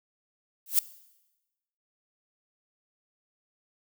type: noise with exponential growth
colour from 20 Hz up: violet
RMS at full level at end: -17 dBFS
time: 0.66-0.79 s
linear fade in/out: 2 ms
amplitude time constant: 28 ms
effects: noise-tail reverb RT60 1.0 s tail -18 dB re dry